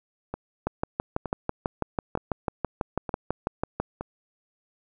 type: two click trains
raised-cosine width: 1 ms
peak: -17 / -11 dBFS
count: 5 / 20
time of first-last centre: 0.34-4.01 / 0.67-3.8 s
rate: 1.09 / 6.07 Hz
effects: none